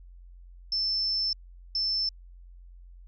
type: tone bursts at uneven times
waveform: sine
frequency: 5300 Hz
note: E8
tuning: 9 cents sharp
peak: -25 dBFS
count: 2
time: 0.72-1.33 / 1.75-2.09 s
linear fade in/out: 2 ms
effects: added 44 Hz sine -46 dBFS peak until 3.07 s